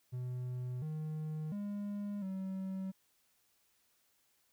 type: tone with pitch steps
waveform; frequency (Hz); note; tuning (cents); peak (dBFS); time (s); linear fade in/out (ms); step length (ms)
triangle; 125.2 / 155.1 / 204.1 / 190.3; B2 / D#3 / G#3 / F#3; +24 / -5 / -30 / +49; -35; 0.12-2.92; 20; 700
effects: white hiss -74 dBFS RMS until 4.52 s